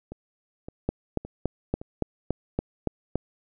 two click trains, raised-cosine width 2 ms, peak -24 / -11 dBFS, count 4 / 9, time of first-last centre 0.12-1.815 / 0.89-3.156 s, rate 1.77 / 3.53 Hz, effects none

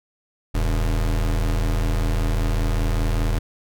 square tone pair together, 40.14 / 95.4 Hz, E1 / G2, -45 / -47 cents, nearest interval octave + minor third, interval 1498 cents, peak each -20 / -27 dBFS, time 0.54-3.39 s, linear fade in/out 10 ms, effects none

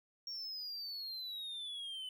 triangle exponential sweep, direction down, 5570 to 3003 Hz, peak -40 dBFS, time 0.27-2.09 s, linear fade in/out 2 ms, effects none

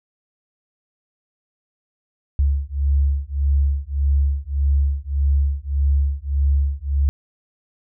sine beating tone pair, 69.3 / 71 Hz, C#2 / C#2, 0 / +42 cents, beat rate 1.7 Hz, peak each -19 dBFS, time 2.39-7.09 s, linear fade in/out 0 ms, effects none

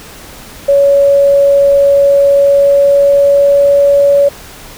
sine tone with pitch glide, 561 to 565.2 Hz, C#5 to C#5, +21 to +34 cents, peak -4 dBFS, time 0.68-4.29 s, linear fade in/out 10 ms, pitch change +13 cents, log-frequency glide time 2.34-3.72 s, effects pink hiss -32 dBFS RMS until 4.77 s

